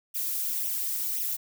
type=noise with flanger; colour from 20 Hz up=violet; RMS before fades=-30 dBFS; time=0.14-1.37 s; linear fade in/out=20 ms; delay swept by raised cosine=0.32 to 3.22 ms; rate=1.9 Hz; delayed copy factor=+1; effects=none